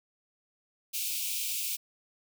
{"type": "high-pass noise", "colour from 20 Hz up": "white", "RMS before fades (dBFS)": -33, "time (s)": [0.93, 1.77], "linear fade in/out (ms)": 20, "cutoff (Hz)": 2300, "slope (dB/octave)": 96, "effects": []}